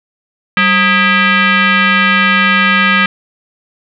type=tone with frequency modulation; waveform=sine; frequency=193.3 Hz; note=G3; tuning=24 cents flat; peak=-7 dBFS; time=0.57-3.06 s; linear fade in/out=2 ms; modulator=721 Hz; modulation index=3.6; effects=none